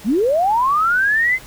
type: linear sweep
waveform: sine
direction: up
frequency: 176.3 to 2093 Hz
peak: -13 dBFS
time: 0.04-1.39 s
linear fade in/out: 50 ms
effects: pink hiss -40 dBFS RMS until 1.46 s